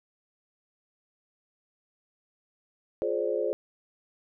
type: chord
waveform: sine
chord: D half-diminished seventh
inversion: first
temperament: just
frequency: 352.4 / 422.9 / 528.6 / 587.3 Hz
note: F4 / Ab4 / C5 / D5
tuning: +16 / +31 / +18 / 0 cents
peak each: -33 / -30 / -30 / -33 dBFS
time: 3.02-3.53 s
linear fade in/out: 0 ms
effects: none